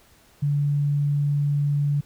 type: tone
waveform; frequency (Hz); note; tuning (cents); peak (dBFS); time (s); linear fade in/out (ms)
sine; 144.3; D3; -30; -19; 0.42-2.01; 10
effects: pink hiss -56 dBFS RMS until 2.05 s